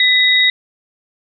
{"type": "tone pair together", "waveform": "sine", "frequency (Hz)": [2000, 3775], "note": ["B6", "A#7"], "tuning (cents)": [21, 21], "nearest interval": "major seventh", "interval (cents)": 1100, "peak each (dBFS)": -12, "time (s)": [0, 0.5], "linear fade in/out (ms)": 2, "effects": []}